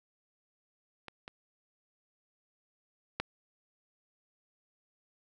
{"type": "clicks", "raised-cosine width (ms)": 0.3, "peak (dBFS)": [-27, -27, -15], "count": 3, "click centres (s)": [1.083, 1.279, 3.2], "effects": []}